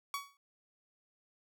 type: tone with exponential decay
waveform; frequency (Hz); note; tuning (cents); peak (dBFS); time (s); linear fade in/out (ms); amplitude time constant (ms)
sawtooth; 1126; C#6; +27; -29; 0.14-0.37; 1; 48
effects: none